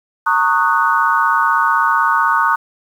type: chord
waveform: sine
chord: D# minor seventh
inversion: second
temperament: equal with one note detuned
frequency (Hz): 914.7 / 1108.7 / 1244.5 / 1480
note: A#5 / C#6 / D#6 / F#6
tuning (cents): -33 / 0 / 0 / 0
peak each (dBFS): -17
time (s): 0.26-2.56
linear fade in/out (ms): 10
effects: 7-bit